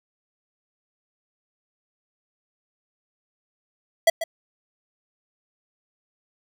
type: tone with echo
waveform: square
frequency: 659.3 Hz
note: E5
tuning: in tune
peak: -13 dBFS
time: 4.07-4.1 s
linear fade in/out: 5 ms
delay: 140 ms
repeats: 1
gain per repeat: -12 dB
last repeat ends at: 4.24 s
effects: none